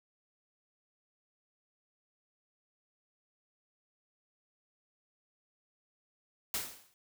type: noise with exponential decay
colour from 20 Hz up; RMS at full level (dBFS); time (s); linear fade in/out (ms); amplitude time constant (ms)
white; -32; 6.54-6.94; 1; 85
effects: none